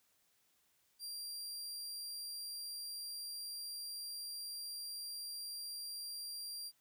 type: tone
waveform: sawtooth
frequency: 4749 Hz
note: D8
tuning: 18 cents sharp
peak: -40 dBFS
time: 0.99-6.72 s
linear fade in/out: 50 ms
effects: white hiss -75 dBFS RMS until 6.8 s